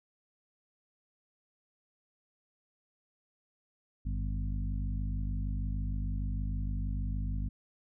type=harmonic tone with a mistuned harmonic; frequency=50.7 Hz; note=G#1; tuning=41 cents flat; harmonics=1 / 2 / 3 / 4 / 5; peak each=-32 / -38 / -42 / -44 / -46 dBFS; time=4.05-7.49 s; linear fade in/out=10 ms; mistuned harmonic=2; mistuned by=-73 cents; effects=none